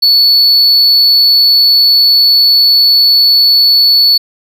triangle tone, 4435 Hz, C#8, in tune, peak -3 dBFS, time 0.02-4.18 s, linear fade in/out 10 ms, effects none

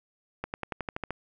accelerating click train, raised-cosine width 0.5 ms, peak -17 dBFS, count 9, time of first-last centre 0.44-1.106 s, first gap 99 ms, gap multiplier 0.95, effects none

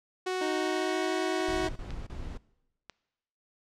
sawtooth tone, 370 Hz, F#4, in tune, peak -25 dBFS, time 0.26-1.68 s, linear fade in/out 10 ms
25% pulse tone with pitch glide, 311.1 to 320.2 Hz, D#4 to D#4, 0 to +50 cents, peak -28 dBFS, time 0.41-1.69 s, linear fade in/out 5 ms, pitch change +50 cents, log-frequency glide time 0.58-1.17 s
clicks, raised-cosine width 0.2 ms, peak -25 dBFS, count 3, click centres 1.406 / 1.906 / 2.897 s
brown noise bursts, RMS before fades -38 dBFS, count 3, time 1.48-2.376 s, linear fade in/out 5 ms, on 280 ms, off 28 ms
effects noise-tail reverb RT60 1.0 s tail -22 dB re dry + low-pass 7000 Hz 12 dB/octave

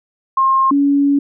sine tone pair in turn, 1066 / 282.3 Hz, C6 / C#4, +32 / +32 cents, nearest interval octave + major seventh, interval 2300 cents, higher first, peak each -10 dBFS, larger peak neither, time 0.37-0.71 / 0.71-1.19 s, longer second, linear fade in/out 5 ms, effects none

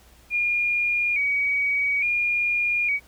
sine tone with vibrato, 2340 Hz, D7, 7 cents flat, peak -20 dBFS, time 0.3-3 s, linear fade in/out 50 ms, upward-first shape square, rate 0.58 Hz, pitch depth 59 cents each way, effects added 60 Hz sine -53 dBFS peak until 3.07 s + pink hiss -55 dBFS RMS until 3.07 s

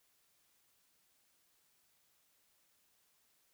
silence, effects white hiss -74 dBFS RMS until 3.53 s

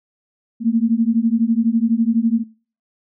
sine beating tone pair, 223 / 235 Hz, A3 / A#3, +23 / +14 cents, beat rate 12 Hz, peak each -17 dBFS, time 0.6-2.44 s, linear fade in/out 50 ms, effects noise-tail reverb RT60 0.4 s tail -21 dB re dry

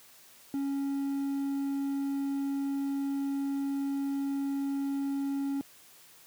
triangle tone, 277.2 Hz, C#4, in tune, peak -27 dBFS, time 0.54-5.61 s, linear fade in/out 0 ms, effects white hiss -56 dBFS RMS until 6.26 s + high-pass 100 Hz 12 dB/octave

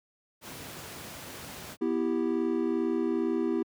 pink noise, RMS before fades -42 dBFS, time 0.41-1.77 s, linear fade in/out 50 ms
triangle chord, E minor, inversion second, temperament equal, 246.9 / 329.6 / 392 Hz, B3 / E4 / G4, 0 / 0 / 0 cents, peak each -29 / -27 / -29 dBFS, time 1.81-3.63 s, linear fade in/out 10 ms
effects high-pass 100 Hz 12 dB/octave

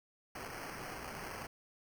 white noise with sample-and-hold, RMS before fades -45 dBFS, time 0.35-1.47 s, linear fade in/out 5 ms, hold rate 3675 Hz, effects none

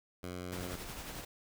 10% pulse tone, 89.9 Hz, F#2, 49 cents flat, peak -32 dBFS, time 0.23-0.76 s, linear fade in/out 5 ms
pink noise with tremolo, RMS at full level -43 dBFS, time 0.52-1.25 s, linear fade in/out 5 ms, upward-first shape sine, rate 11 Hz, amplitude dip 35%
effects none

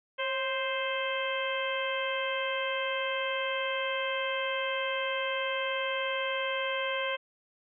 harmonic tone with a mistuned harmonic, 523.3 Hz, C5, in tune, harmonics 1 / 2 / 3 / 4 / 5 / 6, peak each -33 / -36 / -37 / -37 / -38 / -38 dBFS, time 0.18-7.17 s, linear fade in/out 20 ms, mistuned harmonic 1, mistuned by +50 cents, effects none

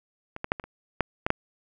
clicks, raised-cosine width 0.5 ms, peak -21 / -15 / -7 / -20 / -26 / -7 / -9 / -6 dBFS, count 8, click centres 0.364 / 0.444 / 0.519 / 0.598 / 0.64 / 1.007 / 1.265 / 1.304 s, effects none

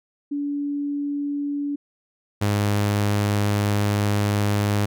sine / sawtooth tone pair in turn, 287 / 102.89 Hz, D4 / G#2, -40 / -16 cents, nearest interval octave + tritone, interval 1776 cents, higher first, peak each -23 / -15 dBFS, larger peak second, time 0.31-1.76 / 2.41-4.86 s, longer second, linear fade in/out 10 ms, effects none

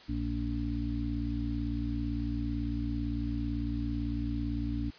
harmonic tone, 57.9 Hz, A#1, 11 cents flat, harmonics 1 / 2 / 4 / 5, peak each -34 / -37 / -38 / -35 dBFS, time 0.08-4.91 s, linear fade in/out 20 ms, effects white hiss -53 dBFS RMS until 4.98 s + resampled to 11025 Hz

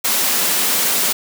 white high-pass noise, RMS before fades -17 dBFS, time 0.04-1.13 s, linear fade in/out 10 ms, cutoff 160 Hz, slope 48 dB/octave, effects none

